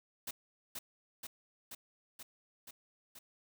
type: noise with echo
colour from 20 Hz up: white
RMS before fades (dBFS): -41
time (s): 0.27-0.31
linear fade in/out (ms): 5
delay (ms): 480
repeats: 6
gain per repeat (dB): -2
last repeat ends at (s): 3.19
effects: none